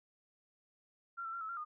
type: tone with pitch steps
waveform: sine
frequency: 1377 / 1333 / 1375 / 1299 / 1377 / 1224 Hz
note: F6 / E6 / F6 / E6 / F6 / D#6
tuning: -25 / +19 / -27 / -26 / -25 / -29 cents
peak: -39 dBFS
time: 1.17-1.65 s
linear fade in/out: 20 ms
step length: 80 ms
effects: none